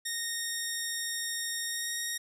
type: tone with pitch glide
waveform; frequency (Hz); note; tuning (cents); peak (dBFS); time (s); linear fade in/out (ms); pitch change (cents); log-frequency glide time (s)
10% pulse; 1853 to 1869.1; A#6 to A#6; -11 to +4; -23; 0.05-2.18; 10; +15; 1.64-1.91
effects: resampled to 32000 Hz